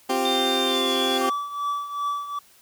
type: chord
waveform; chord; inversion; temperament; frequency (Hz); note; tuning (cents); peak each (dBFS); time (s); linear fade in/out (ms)
20% pulse; C suspended fourth; none; equal; 261.6 / 349.2 / 392; C4 / F4 / G4; 0 / 0 / 0; -21 / -25 / -20; 0.09-1.3; 10
type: tone with pitch glide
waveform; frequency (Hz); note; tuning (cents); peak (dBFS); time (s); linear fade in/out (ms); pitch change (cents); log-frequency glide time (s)
sine; 3600 to 3408; A7 to G#7; +39 to +44; -24; 0.25-1.18; 5; -95; 0.67-0.91
type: tone with tremolo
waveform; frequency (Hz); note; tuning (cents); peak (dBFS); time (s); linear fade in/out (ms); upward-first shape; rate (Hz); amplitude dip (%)
triangle; 1153; D6; -32; -20; 1.21-2.39; 5; triangle; 2.6; 75
effects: white hiss -55 dBFS RMS until 2.61 s